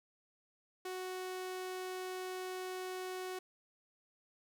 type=tone; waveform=sawtooth; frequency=370 Hz; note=F#4; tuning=in tune; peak=-36 dBFS; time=0.85-3.39 s; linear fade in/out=5 ms; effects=none